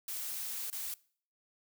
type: noise with dropouts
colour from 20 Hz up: blue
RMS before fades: -39 dBFS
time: 0.08-0.94 s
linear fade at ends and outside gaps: 2 ms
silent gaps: 0.701-0.727 s
effects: noise-tail reverb RT60 0.5 s tail -22 dB re dry